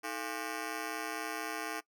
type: ring-modulated tone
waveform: 10% pulse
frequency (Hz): 377.8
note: F#4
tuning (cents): +36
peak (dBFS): -25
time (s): 0.03-1.81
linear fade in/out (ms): 20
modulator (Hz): 62
effects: noise-tail reverb RT60 0.1 s tail -21 dB re dry